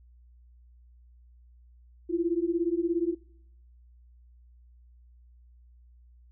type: beating tone pair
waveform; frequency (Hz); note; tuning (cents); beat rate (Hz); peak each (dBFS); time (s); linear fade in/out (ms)
sine; 331.2 / 348.2; E4 / F4; +8 / -5; 17; -28 / -27; 2.09-3.15; 20
effects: noise-tail reverb RT60 0.7 s tail -21 dB re dry + added 60 Hz sine -53 dBFS peak until 6.31 s